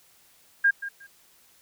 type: tone with echo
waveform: sine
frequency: 1614 Hz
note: G#6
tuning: 50 cents flat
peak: -16 dBFS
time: 0.64-0.71 s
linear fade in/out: 10 ms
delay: 180 ms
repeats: 2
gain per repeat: -14 dB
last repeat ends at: 1.07 s
effects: white hiss -59 dBFS RMS until 1.61 s